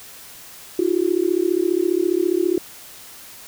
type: tone with amplitude modulation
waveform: sine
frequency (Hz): 354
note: F4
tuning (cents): +23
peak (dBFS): -12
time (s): 0.79-2.58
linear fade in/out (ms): 2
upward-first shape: sine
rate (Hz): 34.8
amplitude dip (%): 100
effects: white hiss -41 dBFS RMS until 3.47 s